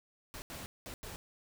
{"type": "noise bursts at uneven times", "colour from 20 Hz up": "pink", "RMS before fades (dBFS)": -45, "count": 4, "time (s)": [[0.34, 0.42], [0.5, 0.66], [0.86, 0.94], [1.03, 1.16]], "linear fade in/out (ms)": 0, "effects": []}